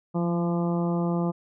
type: harmonic tone with a mistuned harmonic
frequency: 171.4 Hz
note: F3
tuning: 32 cents flat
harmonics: 1 / 2 / 3 / 4 / 5 / 6 / 7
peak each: -24 / -30 / -34 / -36 / -38 / -40 / -41 dBFS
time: 0.14-1.32 s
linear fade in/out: 20 ms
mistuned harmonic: 1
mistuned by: +19 cents
effects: none